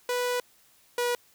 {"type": "tone pair in turn", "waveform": "sawtooth", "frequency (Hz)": [492.5, 484.9], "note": ["B4", "B4"], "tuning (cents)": [-5, -32], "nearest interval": "unison", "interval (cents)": 27, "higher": "first", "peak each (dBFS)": [-22, -21], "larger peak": "second", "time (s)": [[0.09, 0.4], [0.98, 1.15]], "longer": "first", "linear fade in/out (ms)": 2, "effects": ["white hiss -61 dBFS RMS until 1.34 s"]}